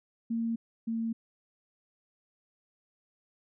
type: tone pair in turn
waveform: sine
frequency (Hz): 229.3 / 227.2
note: A#3 / A#3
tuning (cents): -28 / -44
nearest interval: unison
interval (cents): 16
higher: first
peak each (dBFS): -28 / -29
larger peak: first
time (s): 0.3-0.56 / 0.87-1.13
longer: neither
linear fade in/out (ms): 10
effects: none